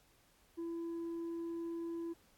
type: tone with tanh clipping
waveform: triangle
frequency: 335.2 Hz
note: E4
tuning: 29 cents sharp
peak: -39 dBFS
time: 0.57-2.14 s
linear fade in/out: 20 ms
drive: 7 dB
effects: pink hiss -69 dBFS RMS until 2.37 s + AAC 64 kbps